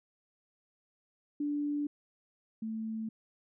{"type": "tone pair in turn", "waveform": "sine", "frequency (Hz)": [291.9, 221.2], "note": ["D4", "A3"], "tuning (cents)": [-10, 9], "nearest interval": "perfect fourth", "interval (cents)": 481, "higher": "first", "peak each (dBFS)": [-30, -34], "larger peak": "first", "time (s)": [[1.4, 1.87], [2.62, 3.09]], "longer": "neither", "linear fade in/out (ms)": 5, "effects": []}